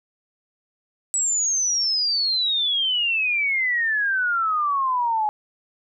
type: exponential sweep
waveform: sine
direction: down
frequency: 7902 to 835 Hz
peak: -19 dBFS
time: 1.14-5.29 s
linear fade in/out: 0 ms
effects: none